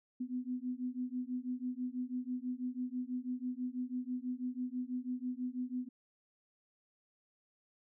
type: beating tone pair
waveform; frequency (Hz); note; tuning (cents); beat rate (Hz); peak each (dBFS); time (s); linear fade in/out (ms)
sine; 247.8 / 253.9; B3 / B3; +6 / +48; 6.1; -39 / -39; 0.2-5.89; 10
effects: none